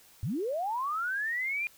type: linear sweep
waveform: sine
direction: up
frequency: 86.2 to 2443 Hz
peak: -29 dBFS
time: 0.23-1.67 s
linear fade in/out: 0 ms
effects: white hiss -58 dBFS RMS until 1.77 s